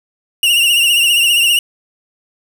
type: tone with vibrato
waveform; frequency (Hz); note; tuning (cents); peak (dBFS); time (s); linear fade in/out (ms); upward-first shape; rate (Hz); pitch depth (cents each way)
45% pulse; 2814; F7; +12; -9; 0.43-1.59; 2; triangle; 15; 76
effects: none